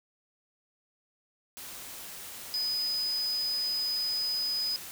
sine tone in noise, 5000 Hz, D#8, 8 cents sharp, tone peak -28 dBFS, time 2.54-4.76 s, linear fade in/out 0 ms, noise white, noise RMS -43 dBFS, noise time 1.57-4.91 s, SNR +12 dB, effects none

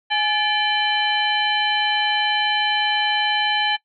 sine tone cluster, 836 / 1735 / 2364 / 3055 / 4040 Hz, G#5 / A6 / D7 / G7 / B7, +11 / -25 / +11 / -45 / +39 cents, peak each -22 / -23 / -27 / -22 / -31 dBFS, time 0.1-3.77 s, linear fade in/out 20 ms, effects noise-tail reverb RT60 0.1 s tail -19 dB re dry

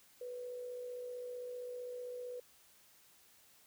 sine tone with amplitude modulation, 493.9 Hz, B4, in tune, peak -40 dBFS, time 0.21-2.4 s, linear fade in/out 5 ms, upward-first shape sine, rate 55.5 Hz, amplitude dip 35%, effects white hiss -65 dBFS RMS until 3.66 s

